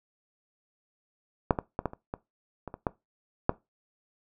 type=clicks; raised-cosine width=1 ms; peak=-6 / -14 / -15 / -14 / -27 / -19 / -23 / -24 / -12 / -7 dBFS; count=10; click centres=1.508 / 1.588 / 1.791 / 1.857 / 1.934 / 2.139 / 2.677 / 2.741 / 2.868 / 3.494 s; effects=noise-tail reverb RT60 0.2 s tail -19 dB re dry